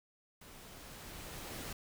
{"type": "noise with level ramp", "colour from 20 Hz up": "pink", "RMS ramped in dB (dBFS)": [-55, -43], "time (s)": [0.41, 1.73], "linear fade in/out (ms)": 5, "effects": []}